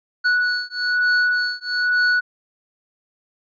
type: beating tone pair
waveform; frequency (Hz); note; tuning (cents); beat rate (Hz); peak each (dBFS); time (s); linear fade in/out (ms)
square; 1473 / 1474.1; F#6 / F#6; -8 / -7; 1.1; -21 / -21; 0.24-2.21; 20
effects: resampled to 11025 Hz